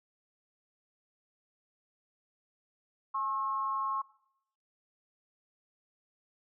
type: tone with amplitude modulation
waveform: sine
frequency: 1080 Hz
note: C#6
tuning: 45 cents flat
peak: -27 dBFS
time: 3.14-4.02 s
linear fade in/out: 10 ms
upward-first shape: sine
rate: 231 Hz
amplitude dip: 65%
effects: noise-tail reverb RT60 0.7 s tail -18 dB re dry